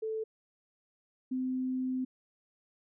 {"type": "tone pair in turn", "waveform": "sine", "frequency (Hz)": [439.7, 257.3], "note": ["A4", "C4"], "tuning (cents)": [-1, -29], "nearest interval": "major sixth", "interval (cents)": 928, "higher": "first", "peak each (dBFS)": [-32, -30], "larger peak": "second", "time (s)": [[0.02, 0.24], [1.31, 2.05]], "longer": "second", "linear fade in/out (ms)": 10, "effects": []}